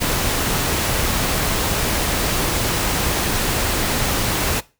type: noise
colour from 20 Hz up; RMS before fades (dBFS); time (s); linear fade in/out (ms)
pink; -20; 0-4.61; 20
effects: noise-tail reverb RT60 0.3 s tail -20 dB re dry